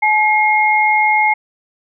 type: tone pair together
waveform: sine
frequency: 853.6 / 2143 Hz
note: G#5 / C7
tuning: +47 / +41 cents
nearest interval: octave + major third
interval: 1594 cents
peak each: -13 dBFS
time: 0.02-1.34 s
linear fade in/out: 10 ms
effects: none